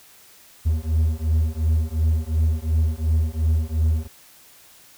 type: beating tone pair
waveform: triangle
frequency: 77.78 / 80.58 Hz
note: D#2 / E2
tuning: 0 / -39 cents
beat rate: 2.8 Hz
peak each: -19 dBFS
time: 0.65-4.08 s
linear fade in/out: 20 ms
effects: white hiss -50 dBFS RMS until 4.97 s